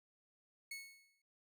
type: tone with exponential decay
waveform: sawtooth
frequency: 2199 Hz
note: C#7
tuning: 14 cents flat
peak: -39 dBFS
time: 0.71-1.22 s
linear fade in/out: 5 ms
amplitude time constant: 110 ms
effects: none